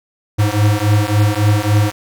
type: beating tone pair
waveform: square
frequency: 102.9 / 106.5 Hz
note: G#2 / G#2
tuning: -16 / +44 cents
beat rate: 3.6 Hz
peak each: -15 dBFS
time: 0.38-1.92 s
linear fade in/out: 20 ms
effects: none